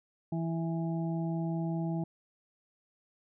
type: harmonic tone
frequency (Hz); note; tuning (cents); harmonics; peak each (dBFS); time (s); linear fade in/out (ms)
165; E3; +2; 1 / 2 / 4 / 5; -31 / -37 / -43 / -45; 0.32-2.04; 5
effects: none